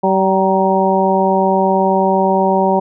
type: harmonic tone with a mistuned harmonic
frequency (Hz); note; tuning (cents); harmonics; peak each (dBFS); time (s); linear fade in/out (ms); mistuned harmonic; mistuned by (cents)
191.8; G3; -37; 1 / 2 / 3 / 4 / 5; -17 / -17 / -17 / -17 / -17; 0.03-2.8; 10; 5; -38
effects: none